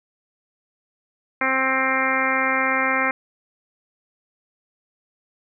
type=harmonic tone; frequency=263.7 Hz; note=C4; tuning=14 cents sharp; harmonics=1 / 2 / 3 / 4 / 5 / 6 / 7 / 8 / 9; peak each=-29 / -28 / -29 / -27 / -26 / -27 / -27 / -24 / -29 dBFS; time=1.41-3.11 s; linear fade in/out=2 ms; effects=none